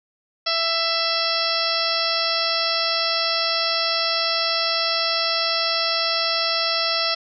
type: harmonic tone with a mistuned harmonic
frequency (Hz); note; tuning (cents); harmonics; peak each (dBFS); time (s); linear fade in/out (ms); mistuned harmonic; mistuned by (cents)
664; E5; +12; 1 / 2 / 3 / 4 / 5 / 6 / 7 / 8; -28 / -27 / -31 / -30 / -29 / -28 / -27 / -25; 0.46-7.15; 10; 6; +49
effects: none